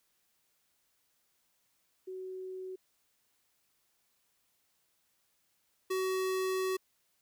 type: tone pair in turn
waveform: sine / square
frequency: 373.9 / 376.1 Hz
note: F#4 / F#4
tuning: +18 / +28 cents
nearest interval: unison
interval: 10 cents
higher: second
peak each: -39 / -31 dBFS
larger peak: second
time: 2.07-2.76 / 5.9-6.77 s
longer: second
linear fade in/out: 10 ms
effects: white hiss -75 dBFS RMS until 7.21 s